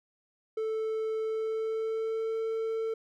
triangle tone with pitch glide, 440 to 447.2 Hz, A4 to A4, 0 to +28 cents, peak -27 dBFS, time 0.57-2.94 s, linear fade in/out 5 ms, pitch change +28 cents, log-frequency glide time 1.21-2.35 s, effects none

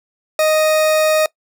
40% pulse tone, 622.3 Hz, D#5, in tune, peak -11 dBFS, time 0.39-1.26 s, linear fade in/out 2 ms, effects noise-tail reverb RT60 0.1 s tail -22 dB re dry

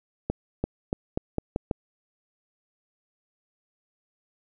accelerating click train, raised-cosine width 2 ms, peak -12 dBFS, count 7, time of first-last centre 0.3-1.712 s, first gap 340 ms, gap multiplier 0.85, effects none

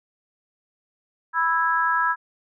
sine chord, E major, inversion second, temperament just, 988.9 / 1318.5 / 1648.1 Hz, B5 / E6 / G#6, +2 / 0 / -14 cents, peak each -23 dBFS, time 1.33-2.16 s, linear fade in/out 50 ms, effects none

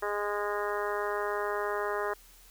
harmonic tone, 206.1 Hz, G#3, 13 cents flat, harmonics 2 / 3 / 4 / 5 / 6 / 7 / 8 / 9, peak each -33 / -37 / -39 / -37 / -38 / -41 / -41 / -42 dBFS, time 0.02-2.14 s, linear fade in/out 10 ms, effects added 40 Hz sine -57 dBFS peak until 2.5 s + white hiss -57 dBFS RMS until 2.5 s

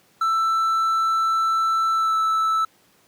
triangle tone with pitch glide, 1328 to 1314.3 Hz, E6 to E6, +12 to -6 cents, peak -16 dBFS, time 0.21-2.65 s, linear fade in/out 5 ms, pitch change -18 cents, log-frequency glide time 1.92-2.17 s, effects pink hiss -58 dBFS RMS until 3.07 s + high-pass 150 Hz 12 dB/octave

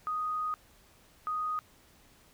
sine tone bursts at uneven times, 1244.5 Hz, D#6, in tune, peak -30 dBFS, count 2, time 0.07-0.54 / 1.27-1.59 s, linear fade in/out 0 ms, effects pink hiss -61 dBFS RMS until 2.33 s

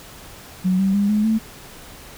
sine tone with pitch steps, 185 / 193.41 / 202.2 / 211.4 / 221 Hz, F#3 / G3 / G#3 / G#3 / A3, 0 / -23 / -46 / +31 / +8 cents, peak -15 dBFS, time 0.64-1.39 s, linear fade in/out 20 ms, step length 150 ms, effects pink hiss -41 dBFS RMS until 2.17 s

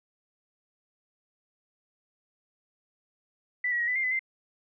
sine tone with pitch steps, 1981 / 1920 / 1893 / 1995 / 2107 / 2011 / 2085 Hz, B6 / B6 / A#6 / B6 / C7 / B6 / C7, +5 / -49 / +26 / +17 / +12 / +31 / -7 cents, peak -25 dBFS, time 3.64-4.193 s, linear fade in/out 5 ms, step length 79 ms, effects none

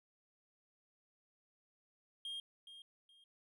triangle tone with echo, 3225 Hz, G7, 48 cents sharp, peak -40 dBFS, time 2.25-2.4 s, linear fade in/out 2 ms, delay 420 ms, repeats 2, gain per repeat -11 dB, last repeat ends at 3.24 s, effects none

